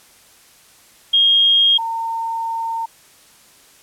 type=tone pair in turn; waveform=sine; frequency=3246 / 910.9 Hz; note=G#7 / A#5; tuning=-40 / -40 cents; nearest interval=octave + minor seventh; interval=2200 cents; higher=first; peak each=-10 / -20 dBFS; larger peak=first; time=1.13-1.78 / 1.78-2.86 s; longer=second; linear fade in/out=10 ms; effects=white hiss -49 dBFS RMS until 3.82 s + low-pass 12000 Hz 12 dB/octave